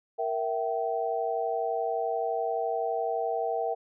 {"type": "chord", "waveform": "sine", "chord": "E diminished", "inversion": "second", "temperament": "equal with one note detuned", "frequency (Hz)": [466.2, 659.3, 771], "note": ["Bb4", "E5", "G5"], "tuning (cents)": [0, 0, -29], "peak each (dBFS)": -31, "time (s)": [0.18, 3.75], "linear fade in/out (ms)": 20, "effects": []}